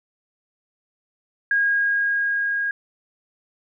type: tone with level ramp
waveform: sine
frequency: 1633 Hz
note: G#6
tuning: 30 cents flat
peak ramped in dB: -16 to -21 dBFS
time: 1.51-2.71 s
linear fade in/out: 2 ms
effects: none